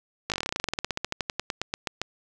slowing click train, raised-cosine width 0.2 ms, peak -10 dBFS, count 29, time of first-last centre 0.3-2.016 s, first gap 18 ms, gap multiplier 1.08, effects none

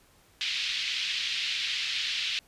pink band-pass noise, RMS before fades -31 dBFS, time 0.41-2.39 s, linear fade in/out 0 ms, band 2500 to 4300 Hz, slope 24 dB/octave, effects pink hiss -61 dBFS RMS until 2.47 s + resampled to 32000 Hz

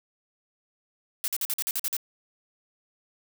blue noise bursts, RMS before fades -28 dBFS, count 9, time 1.24-1.967 s, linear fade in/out 0 ms, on 39 ms, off 47 ms, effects none

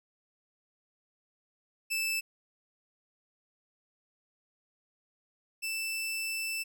sawtooth tone pair in turn, 2637 / 2651 Hz, E7 / E7, 0 / +9 cents, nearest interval unison, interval 9 cents, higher second, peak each -26 / -29 dBFS, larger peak first, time 1.9-2.21 / 5.62-6.64 s, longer second, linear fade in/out 20 ms, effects none

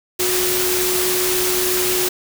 sine tone in noise, 365.4 Hz, F#4, 22 cents flat, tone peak -21 dBFS, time 0.19-2.09 s, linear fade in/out 10 ms, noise white, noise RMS -20 dBFS, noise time 0.19-2.09 s, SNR -4 dB, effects none

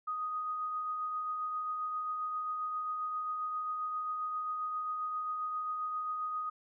sine tone with tremolo, 1246 Hz, D#6, 2 cents sharp, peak -32 dBFS, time 0.07-6.5 s, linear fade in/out 10 ms, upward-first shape triangle, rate 7.5 Hz, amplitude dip 30%, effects none

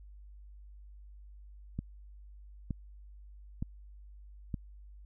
click train, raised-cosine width 5 ms, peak -22 dBFS, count 4, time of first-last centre 1.79-4.542 s, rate 1.09 Hz, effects added 50 Hz sine -49 dBFS peak until 5.05 s

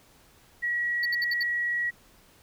sine tone, 1918 Hz, A#6, 49 cents sharp, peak -25 dBFS, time 0.62-1.91 s, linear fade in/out 20 ms
triangle tone bursts, 4513 Hz, C#8, 30 cents sharp, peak -27 dBFS, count 5, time 1.03-1.43 s, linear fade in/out 2 ms, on 24 ms, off 70 ms
effects pink hiss -58 dBFS RMS until 2.42 s

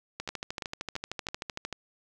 two click trains, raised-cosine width 0.2 ms, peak -17 / -17 dBFS, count 4 / 21, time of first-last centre 0.29-1.287 / 0.2-1.727 s, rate 3.01 / 13.1 Hz, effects none

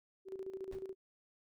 sine tone with tremolo, 382.5 Hz, G4, 42 cents flat, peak -39 dBFS, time 0.25-0.95 s, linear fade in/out 50 ms, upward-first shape square, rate 14 Hz, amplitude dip 65%
brown noise with exponential decay, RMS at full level -43 dBFS, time 0.72-0.86 s, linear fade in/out 5 ms, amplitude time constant 30 ms
effects none

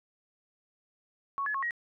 sine tone with pitch steps, 1110 / 1705 / 1091 / 1894 Hz, C#6 / G#6 / C#6 / A#6, +2 / +45 / -28 / +27 cents, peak -29 dBFS, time 1.38-1.708 s, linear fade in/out 0 ms, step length 82 ms, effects none

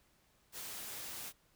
white noise, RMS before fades -45 dBFS, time 0.52-1.33 s, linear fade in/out 50 ms, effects pink hiss -71 dBFS RMS until 1.55 s

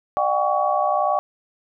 sine tone cluster, 601 / 733 / 794 / 1126 Hz, D5 / F#5 / G5 / C#6, +40 / -16 / +22 / +27 cents, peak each -23 dBFS, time 0.17-1.19 s, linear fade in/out 0 ms, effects none

